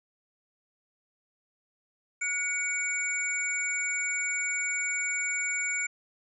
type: tone cluster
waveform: sine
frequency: 1455 / 2250 / 7190 Hz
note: F#6 / C#7 / A8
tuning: -29 / +25 / +36 cents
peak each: -36 / -29 / -34 dBFS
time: 2.21-5.87 s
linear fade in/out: 10 ms
effects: none